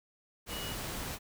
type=tone in noise; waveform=sine; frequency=2916 Hz; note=F#7; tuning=26 cents flat; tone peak=-42 dBFS; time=0.49-0.76 s; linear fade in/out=50 ms; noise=pink; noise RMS=-39 dBFS; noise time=0.46-1.19 s; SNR=-6 dB; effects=none